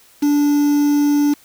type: tone with quantisation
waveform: triangle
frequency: 290.7 Hz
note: D4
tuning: 18 cents flat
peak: -10 dBFS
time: 0.22-1.34 s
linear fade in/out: 10 ms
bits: 5
effects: white hiss -50 dBFS RMS until 1.44 s